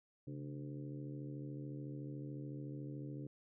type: harmonic tone with a mistuned harmonic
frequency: 73.8 Hz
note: D2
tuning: 9 cents sharp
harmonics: 2 / 3 / 4 / 5 / 6 / 7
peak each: -45 / -56 / -48 / -56 / -58 / -59 dBFS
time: 0.27-3.27 s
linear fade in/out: 5 ms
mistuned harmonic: 2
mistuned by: -130 cents
effects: none